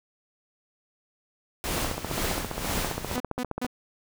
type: noise with tremolo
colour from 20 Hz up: pink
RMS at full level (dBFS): -28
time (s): 1.64-3.16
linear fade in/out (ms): 0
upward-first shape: sine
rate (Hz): 2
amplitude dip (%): 70
type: click train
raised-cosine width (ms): 1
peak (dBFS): -16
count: 29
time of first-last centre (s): 1.78-3.647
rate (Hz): 15
type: tone bursts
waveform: sawtooth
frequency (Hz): 248.7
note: B3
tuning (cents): +12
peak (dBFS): -24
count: 3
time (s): 3.15-3.666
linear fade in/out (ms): 5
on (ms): 52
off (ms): 180
effects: none